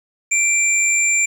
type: tone pair together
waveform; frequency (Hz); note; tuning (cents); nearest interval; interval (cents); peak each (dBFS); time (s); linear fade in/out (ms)
sine; 2349 / 7249; D7 / A#8; 0 / -49; octave + minor sixth; 1951; -16; 0.31-1.26; 10
effects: tanh soft clip ceiling -6 dBFS + 8-bit